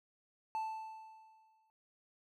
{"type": "tone with exponential decay", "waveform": "triangle", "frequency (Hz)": 880, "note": "A5", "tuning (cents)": 0, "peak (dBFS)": -32, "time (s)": [0.55, 1.7], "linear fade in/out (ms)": 0, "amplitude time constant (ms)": 250, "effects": ["noise-tail reverb RT60 0.3 s tail -24 dB re dry"]}